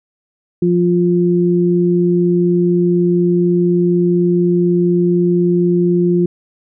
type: tone pair together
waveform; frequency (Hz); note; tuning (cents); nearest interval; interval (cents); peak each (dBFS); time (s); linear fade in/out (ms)
sine; 175.3 / 351.2; F3 / F4; +7 / +10; octave; 1203; -13; 0.62-6.26; 5
effects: none